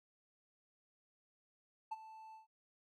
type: tone with ADSR envelope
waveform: triangle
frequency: 880 Hz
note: A5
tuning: in tune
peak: -34 dBFS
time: 1.91-2.47 s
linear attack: 12 ms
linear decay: 29 ms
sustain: -16 dB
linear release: 130 ms
effects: tanh soft clip ceiling -32 dBFS